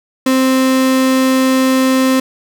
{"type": "tone", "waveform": "35% pulse", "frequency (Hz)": 261.6, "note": "C4", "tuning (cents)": 0, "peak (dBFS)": -8, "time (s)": [0.26, 2.2], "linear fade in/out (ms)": 5, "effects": []}